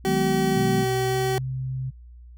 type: chord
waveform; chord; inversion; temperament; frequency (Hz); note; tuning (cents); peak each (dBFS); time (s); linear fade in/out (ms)
sine; G# minor seventh; second; equal; 155.56 / 185 / 207.7 / 246.9; D#3 / F#3 / G#3 / B3; 0 / 0 / 0 / 0; -27; 0.04-0.86; 50
type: tone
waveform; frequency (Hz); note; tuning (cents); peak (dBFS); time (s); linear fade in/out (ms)
30% pulse; 382.3; G4; -43; -20; 0.05-1.38; 0
type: tone with pitch glide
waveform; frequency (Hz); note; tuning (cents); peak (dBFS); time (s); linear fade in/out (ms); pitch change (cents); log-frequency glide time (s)
sine; 125.3 to 130.55; B2 to C3; +25 to -3; -26; 0.55-1.91; 20; +72; 1.08-1.18
effects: added 60 Hz sine -42 dBFS peak until 2.37 s